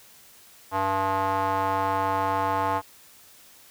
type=tone with band-pass filter; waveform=square; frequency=96.5 Hz; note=G2; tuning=27 cents flat; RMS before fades=-25 dBFS; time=0.71-2.82 s; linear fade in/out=50 ms; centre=940 Hz; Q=3.6; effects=white hiss -52 dBFS RMS until 3.7 s